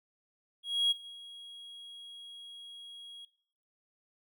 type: tone with ADSR envelope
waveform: triangle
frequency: 3300 Hz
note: G#7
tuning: 12 cents flat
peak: -21 dBFS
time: 0.63-3.25 s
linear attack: 280 ms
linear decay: 20 ms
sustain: -23 dB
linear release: 3 ms
effects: noise-tail reverb RT60 0.6 s tail -20 dB re dry + tanh soft clip ceiling -18 dBFS